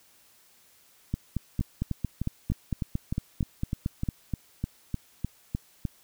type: two click trains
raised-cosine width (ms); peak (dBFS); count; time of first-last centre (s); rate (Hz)
5; -15 / -16; 14 / 15; 1.14-4.088 / 1.61-5.852; 4.41 / 3.3
effects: white hiss -60 dBFS RMS until 6.03 s